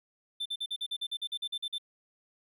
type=tone bursts; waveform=triangle; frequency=3549 Hz; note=A7; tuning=14 cents sharp; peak=-30 dBFS; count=14; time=0.4-1.783 s; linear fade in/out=10 ms; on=57 ms; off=45 ms; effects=none